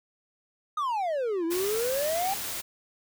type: exponential two-way sweep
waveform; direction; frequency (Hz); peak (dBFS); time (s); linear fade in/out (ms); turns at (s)
triangle; down then up; 1262 to 323.3 to 804; -24; 0.77-2.34; 5; 1.45
type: noise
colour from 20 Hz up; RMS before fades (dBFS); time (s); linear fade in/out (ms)
white; -34; 1.5-2.62; 20
effects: none